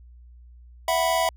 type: chord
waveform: square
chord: E suspended second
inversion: none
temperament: equal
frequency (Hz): 659.3 / 740 / 987.8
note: E5 / F#5 / B5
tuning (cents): 0 / 0 / 0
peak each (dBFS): -24 / -27 / -26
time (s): 0.88-1.29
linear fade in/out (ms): 2
effects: added 60 Hz sine -45 dBFS peak until 1.36 s